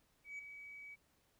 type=tone with ADSR envelope; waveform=sine; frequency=2276 Hz; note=C#7; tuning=45 cents sharp; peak=-40 dBFS; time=0.24-0.96 s; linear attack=150 ms; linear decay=4 ms; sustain=-9 dB; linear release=25 ms; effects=tanh soft clip ceiling -42 dBFS + pink hiss -75 dBFS RMS until 1.39 s